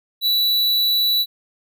square tone, 3946 Hz, B7, 2 cents flat, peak -16 dBFS, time 0.21-1.26 s, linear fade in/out 50 ms, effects none

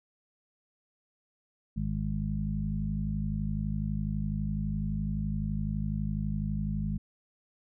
harmonic tone with a mistuned harmonic, 51.91 Hz, G#1, in tune, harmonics 1 / 2 / 3 / 4, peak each -34 / -37 / -33 / -34 dBFS, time 1.76-6.98 s, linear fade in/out 10 ms, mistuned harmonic 1, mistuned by -16 cents, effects none

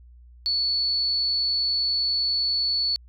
sine tone, 4435 Hz, C#8, in tune, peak -21 dBFS, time 0.46-2.96 s, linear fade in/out 0 ms, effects added 60 Hz sine -46 dBFS peak until 3.08 s

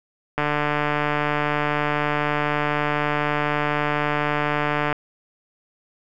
click train, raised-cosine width 0.5 ms, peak -7 dBFS, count 674, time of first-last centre 0.38-4.927 s, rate 148 Hz, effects none

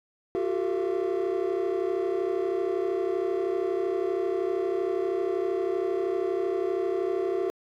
triangle tone cluster, 354.6 / 387.3 / 450.4 / 679 Hz, F4 / G4 / A4 / F5, +26 / -21 / +40 / -49 cents, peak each -27 / -25 / -30 / -33 dBFS, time 0.35-7.5 s, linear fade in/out 0 ms, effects tanh soft clip ceiling -18 dBFS

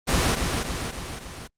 pink noise with echo, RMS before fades -21 dBFS, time 0.07-0.36 s, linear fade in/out 20 ms, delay 280 ms, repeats 4, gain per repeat -4 dB, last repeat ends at 1.48 s, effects low-pass 9000 Hz 12 dB/octave + Opus 24 kbps

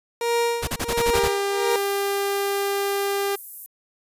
30% pulse tone with tremolo, 469.9 Hz, A#4, 14 cents sharp, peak -16 dBFS, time 0.21-1.76 s, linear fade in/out 2 ms, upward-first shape sine, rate 1.4 Hz, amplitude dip 95%
pink noise bursts, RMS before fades -25 dBFS, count 8, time 0.62-1.284 s, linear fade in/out 10 ms, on 55 ms, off 32 ms
sawtooth tone, 399 Hz, G4, 31 cents sharp, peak -18 dBFS, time 1.13-3.36 s, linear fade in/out 10 ms
white high-pass noise, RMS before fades -35 dBFS, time 1.71-3.66 s, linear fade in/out 0 ms, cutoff 11000 Hz, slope 24 dB/octave
effects resampled to 32000 Hz

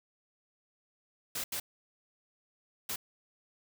white noise bursts at uneven times, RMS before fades -36 dBFS, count 3, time 1.35-1.44 / 1.52-1.6 / 2.89-2.96 s, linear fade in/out 5 ms, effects none

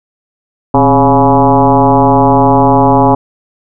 sine tone with frequency modulation, 554.4 Hz, C#5, in tune, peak -4 dBFS, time 0.74-3.15 s, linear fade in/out 5 ms, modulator 144 Hz, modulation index 3.1, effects none

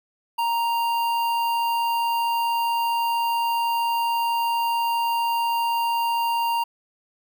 square tone with notch filter, 932.3 Hz, A#5, in tune, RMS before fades -23 dBFS, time 0.38-6.64 s, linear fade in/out 10 ms, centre 7100 Hz, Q 0.8, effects none

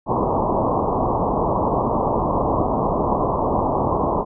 white low-pass noise, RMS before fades -20 dBFS, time 0.06-4.25 s, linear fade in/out 50 ms, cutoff 1100 Hz, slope 96 dB/octave, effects none

